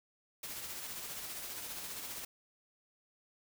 white noise with tremolo, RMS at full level -42 dBFS, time 0.43-2.25 s, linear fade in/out 5 ms, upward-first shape sine, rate 15 Hz, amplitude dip 35%, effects none

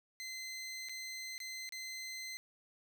20% pulse tone with dropouts, 2060 Hz, C7, 28 cents flat, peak -37 dBFS, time 0.2-2.37 s, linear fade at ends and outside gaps 0 ms, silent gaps 0.887-0.894 / 1.38-1.402 / 1.691-1.723 s, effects none

